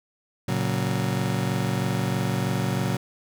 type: chord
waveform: 35% pulse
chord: F# major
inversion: first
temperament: just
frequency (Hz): 115.62 / 138.75 / 185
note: A#2 / C#3 / F#3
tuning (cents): -14 / +2 / 0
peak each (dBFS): -26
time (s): 0.48-2.97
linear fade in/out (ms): 5
effects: none